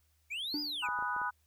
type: linear two-way sweep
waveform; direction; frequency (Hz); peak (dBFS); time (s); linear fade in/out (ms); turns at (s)
triangle; up then down; 2217 to 5040 to 2217; -34; 0.3-0.88; 20; 0.61
type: tone with exponential decay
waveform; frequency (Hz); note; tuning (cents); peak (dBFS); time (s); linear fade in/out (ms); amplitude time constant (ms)
triangle; 295.2; D4; +9; -30; 0.54-0.87; 2; 71
type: chord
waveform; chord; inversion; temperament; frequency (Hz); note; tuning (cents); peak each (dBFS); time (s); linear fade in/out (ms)
sine; G# minor seventh; none; equal; 830.6 / 987.8 / 1244.5 / 1480; G#5 / B5 / D#6 / F#6; 0 / 0 / 0 / 0; -42 / -36 / -38 / -36; 0.82-1.31; 20
type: clicks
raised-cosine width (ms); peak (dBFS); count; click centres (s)
1; -35; 5; 0.888 / 0.989 / 1.025 / 1.164 / 1.216
effects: added 77 Hz sine -70 dBFS peak until 1.46 s + white hiss -75 dBFS RMS until 1.46 s